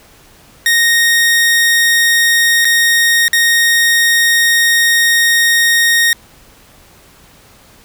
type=tone with dropouts; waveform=sawtooth; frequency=1860 Hz; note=A#6; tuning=4 cents flat; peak=-5 dBFS; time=0.66-6.13 s; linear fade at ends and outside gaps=1 ms; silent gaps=2.647-2.652 / 3.281-3.331 s; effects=pink hiss -44 dBFS RMS until 7.84 s